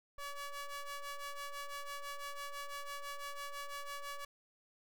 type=ring-modulated tone; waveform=sawtooth; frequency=569 Hz; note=C#5; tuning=45 cents sharp; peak=-35 dBFS; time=0.18-4.25 s; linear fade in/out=5 ms; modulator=572 Hz; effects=none